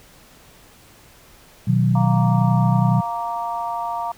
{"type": "chord", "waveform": "sine", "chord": "B major", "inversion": "none", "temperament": "equal", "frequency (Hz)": [123.47, 155.56, 185], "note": ["B2", "D#3", "F#3"], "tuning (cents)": [0, 0, 0], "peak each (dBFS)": [-17, -21, -19], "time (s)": [1.67, 3.01], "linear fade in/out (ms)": 10}
{"type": "harmonic tone", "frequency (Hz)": 233.1, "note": "A#3", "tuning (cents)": 0, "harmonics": [3, 4, 5], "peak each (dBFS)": [-27, -25, -31], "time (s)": [1.95, 4.12], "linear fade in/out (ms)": 5}
{"effects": ["pink hiss -49 dBFS RMS until 4.17 s"]}